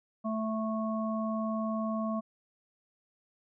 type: harmonic tone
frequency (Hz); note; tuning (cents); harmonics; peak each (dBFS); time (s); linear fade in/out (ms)
220; A3; 0; 1 / 3 / 5; -31 / -36 / -38; 0.24-2.21; 20
effects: none